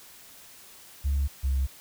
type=tone pair in turn; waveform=sine; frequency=69.8 / 67.1 Hz; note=C#2 / C2; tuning=+13 / +44 cents; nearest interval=minor second; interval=69 cents; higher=first; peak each=-21 dBFS; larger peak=neither; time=1.04-1.28 / 1.43-1.67 s; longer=neither; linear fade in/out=20 ms; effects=tanh soft clip ceiling -20 dBFS + white hiss -50 dBFS RMS until 1.8 s